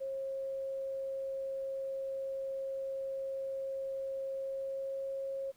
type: tone with pitch glide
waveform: sine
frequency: 539 to 542.1 Hz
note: C#5 to C#5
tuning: -49 to -39 cents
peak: -35 dBFS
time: 0-5.52 s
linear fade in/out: 20 ms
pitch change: +10 cents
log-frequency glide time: 4.38-5.02 s
effects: pink hiss -67 dBFS RMS until 5.56 s